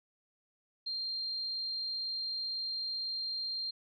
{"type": "tone", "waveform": "sine", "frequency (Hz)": 4186, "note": "C8", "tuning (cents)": 0, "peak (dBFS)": -34, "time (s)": [0.86, 3.71], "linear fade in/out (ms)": 10, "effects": []}